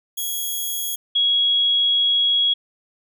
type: tone pair in turn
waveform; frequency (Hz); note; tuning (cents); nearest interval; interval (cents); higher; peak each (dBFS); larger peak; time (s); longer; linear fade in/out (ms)
5% pulse / sine; 3322 / 3322; G#7 / G#7; 0 / 0; unison; 0; neither; -15; neither; 0.17-0.96 / 1.15-2.54; second; 10
effects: none